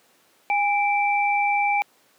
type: tone pair together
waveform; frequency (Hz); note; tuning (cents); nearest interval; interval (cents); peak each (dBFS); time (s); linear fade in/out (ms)
sine; 817.7 / 2335; G#5 / D7; -27 / -11; octave + tritone; 1816; -20 / -23; 0.5-1.82; 0
effects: pink hiss -59 dBFS RMS until 2.18 s + high-pass 300 Hz 12 dB/octave